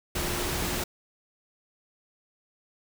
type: tone in noise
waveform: sine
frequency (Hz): 355.3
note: F4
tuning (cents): +30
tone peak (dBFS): -38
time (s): 0.15-0.84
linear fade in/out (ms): 5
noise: pink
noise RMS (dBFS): -30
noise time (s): 0.15-0.84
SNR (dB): -11
effects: none